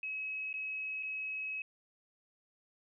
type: tone with dropouts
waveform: sine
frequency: 2561 Hz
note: D#7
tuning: 49 cents sharp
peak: -36 dBFS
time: 0.03-1.62 s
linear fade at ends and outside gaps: 2 ms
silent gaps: 0.529-0.539 / 1.027-1.031 s
effects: none